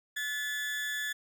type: tone with amplitude modulation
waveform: 35% pulse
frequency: 1726 Hz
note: A6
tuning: 34 cents flat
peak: -28 dBFS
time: 0.16-1.13 s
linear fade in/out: 10 ms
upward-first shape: sine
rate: 267 Hz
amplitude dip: 50%
effects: none